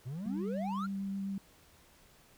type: exponential sweep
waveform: triangle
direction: up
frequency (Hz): 116.54 to 1460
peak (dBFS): -35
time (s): 0.05-0.87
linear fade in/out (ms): 20
type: tone with vibrato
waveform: sine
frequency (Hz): 196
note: G3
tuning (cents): 0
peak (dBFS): -34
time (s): 0.26-1.38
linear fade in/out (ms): 2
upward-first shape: triangle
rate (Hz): 8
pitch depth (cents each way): 10
effects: pink hiss -62 dBFS RMS until 2.37 s